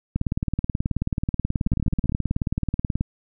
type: two click trains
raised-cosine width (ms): 5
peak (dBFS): -10 / -14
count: 54 / 8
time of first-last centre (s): 0.16-3.009 / 1.67-2.122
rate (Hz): 18.6 / 15.5
effects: none